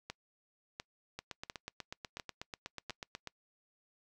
two click trains, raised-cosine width 0.2 ms, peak -23 / -24 dBFS, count 5 / 18, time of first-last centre 0.1-2.897 / 1.19-3.273 s, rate 1.43 / 8.16 Hz, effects noise-tail reverb RT60 0.1 s tail -25 dB re dry

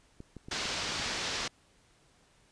clicks, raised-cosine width 3 ms, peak -31 dBFS, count 6, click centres 0.204 / 0.367 / 0.485 / 0.656 / 0.998 / 1.062 s
white low-pass noise, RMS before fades -35 dBFS, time 0.51-1.48 s, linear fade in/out 5 ms, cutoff 5700 Hz, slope 24 dB/octave
effects pink hiss -65 dBFS RMS until 2.51 s + resampled to 22050 Hz

